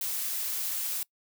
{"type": "noise", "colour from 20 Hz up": "blue", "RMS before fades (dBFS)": -32, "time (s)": [0.01, 1.03], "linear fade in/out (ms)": 2, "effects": ["noise-tail reverb RT60 0.1 s tail -24 dB re dry"]}